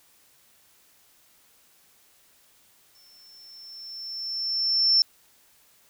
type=tone with exponential growth; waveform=sine; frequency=5370 Hz; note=E8; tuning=31 cents sharp; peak=-15 dBFS; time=2.95-5.02 s; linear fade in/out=1 ms; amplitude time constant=450 ms; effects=white hiss -60 dBFS RMS until 5.89 s